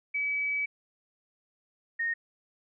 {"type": "tone pair in turn", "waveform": "sine", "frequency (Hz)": [2286, 1850.8], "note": ["D7", "A#6"], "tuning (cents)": [-47, -13], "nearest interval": "major third", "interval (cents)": 366, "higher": "first", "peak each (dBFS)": -27, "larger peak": "neither", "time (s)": [[0.14, 0.66], [1.99, 2.14]], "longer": "first", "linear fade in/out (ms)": 10, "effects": []}